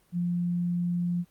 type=tone; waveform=sine; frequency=174.9 Hz; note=F3; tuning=3 cents sharp; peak=-25 dBFS; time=0.12-1.25 s; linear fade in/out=50 ms; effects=pink hiss -65 dBFS RMS until 1.3 s + Opus 32 kbps